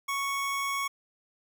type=tone; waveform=25% pulse; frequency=1108.7 Hz; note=C#6; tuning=in tune; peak=-25 dBFS; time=0.08-0.88 s; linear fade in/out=10 ms; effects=none